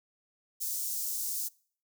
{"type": "high-pass noise", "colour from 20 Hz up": "white", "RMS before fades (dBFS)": -34, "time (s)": [0.6, 1.49], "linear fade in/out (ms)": 20, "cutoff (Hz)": 5500, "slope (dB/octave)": 24, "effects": ["noise-tail reverb RT60 0.5 s tail -24 dB re dry"]}